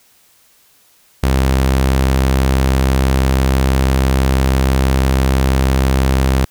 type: tone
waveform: sawtooth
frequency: 66.1 Hz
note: C2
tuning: 18 cents sharp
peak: -7 dBFS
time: 1.23-6.45 s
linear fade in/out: 5 ms
effects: white hiss -52 dBFS RMS until 6.5 s